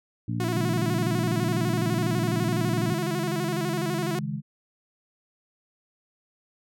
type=harmonic tone; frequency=58.27 Hz; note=A#1; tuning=in tune; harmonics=2 / 3 / 4 / 5; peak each=-28 / -32 / -34 / -36 dBFS; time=0.28-2.93 s; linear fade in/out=5 ms
type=tone with vibrato; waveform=sawtooth; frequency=345.7 Hz; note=F4; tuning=18 cents flat; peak=-24 dBFS; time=0.4-4.19 s; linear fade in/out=2 ms; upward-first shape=square; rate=12 Hz; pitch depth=82 cents each way
type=chord; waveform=sine; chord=C# suspended second; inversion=none; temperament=equal with one note detuned; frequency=138.59 / 158.47 / 207.7 Hz; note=C#3 / D#3 / G#3; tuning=0 / +32 / 0 cents; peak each=-32 dBFS; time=0.52-4.42 s; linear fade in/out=50 ms
effects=none